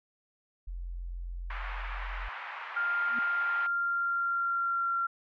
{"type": "tone", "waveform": "sine", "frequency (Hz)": 43.65, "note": "F1", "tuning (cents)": 0, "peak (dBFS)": -35, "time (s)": [0.67, 2.29], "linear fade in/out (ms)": 10}
{"type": "band-pass noise", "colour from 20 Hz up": "pink", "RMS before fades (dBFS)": -41, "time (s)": [1.5, 3.67], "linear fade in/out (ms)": 5, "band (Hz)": [890, 2300], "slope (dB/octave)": 24}
{"type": "tone with pitch glide", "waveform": "sine", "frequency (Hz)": [1400, 1372], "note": ["F6", "F6"], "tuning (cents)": [4, -31], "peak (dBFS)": -27, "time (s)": [2.76, 5.07], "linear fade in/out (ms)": 10, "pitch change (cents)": -35, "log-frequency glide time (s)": [3.26, 4.96]}
{"type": "tone with exponential growth", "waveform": "sine", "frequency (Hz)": 238, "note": "A#3", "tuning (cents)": 36, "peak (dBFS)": -36, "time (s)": [3.06, 3.19], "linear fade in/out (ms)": 2, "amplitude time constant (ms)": 28}
{"effects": []}